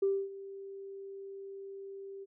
sine tone with ADSR envelope, 392.3 Hz, G4, 1 cent sharp, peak -24 dBFS, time 0.02-2.26 s, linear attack 8 ms, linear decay 260 ms, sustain -18 dB, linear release 32 ms, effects tanh soft clip ceiling -20 dBFS

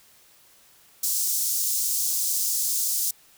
pink high-pass noise, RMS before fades -25 dBFS, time 1.03-3.11 s, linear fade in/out 5 ms, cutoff 5800 Hz, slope 24 dB/octave, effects white hiss -56 dBFS RMS until 3.37 s

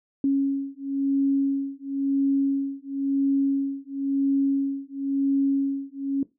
sine beating tone pair, 274.9 / 275.87 Hz, C#4 / C#4, -14 / -8 cents, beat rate 0.97 Hz, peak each -24 dBFS, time 0.24-6.23 s, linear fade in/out 2 ms, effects noise-tail reverb RT60 0.2 s tail -17 dB re dry

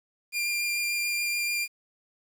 sawtooth tone with vibrato, 2395 Hz, D7, 33 cents sharp, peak -23 dBFS, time 0.32-1.68 s, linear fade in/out 50 ms, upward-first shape triangle, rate 6.9 Hz, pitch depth 11 cents each way, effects 9-bit

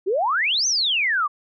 sine exponential two-way sweep, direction up then down, 350 to 6320 to 1117 Hz, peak -18 dBFS, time 0.06-1.28 s, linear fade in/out 20 ms, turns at 0.67 s, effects none

